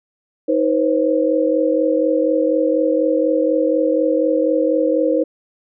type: tone cluster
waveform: sine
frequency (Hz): 315 / 492.9 / 537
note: D#4 / B4 / C5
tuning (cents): +21 / -3 / +45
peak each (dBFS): -18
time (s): 0.48-5.24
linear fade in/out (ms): 10
effects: none